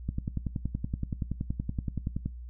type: click train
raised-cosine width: 5 ms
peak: -18 dBFS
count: 24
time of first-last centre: 0.09-2.26 s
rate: 10.6 Hz
effects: noise-tail reverb RT60 0.2 s tail -20 dB re dry + added 60 Hz sine -39 dBFS peak until 2.49 s